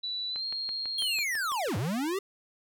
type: tone with pitch glide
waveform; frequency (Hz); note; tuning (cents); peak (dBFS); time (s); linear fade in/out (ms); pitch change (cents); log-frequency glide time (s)
sine; 3954 to 4238; B7 to C8; +1 to +21; -31; 0.03-1.24; 10; +120; 0.29-0.45
type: click train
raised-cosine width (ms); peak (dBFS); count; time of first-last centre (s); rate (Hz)
0.3; -27; 10; 0.36-1.85; 6.04
type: linear two-way sweep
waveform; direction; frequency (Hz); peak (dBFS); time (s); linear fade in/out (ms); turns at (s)
square; down then up; 3322 to 92.3 to 405.5; -29; 0.98-2.19; 5; 1.77
effects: none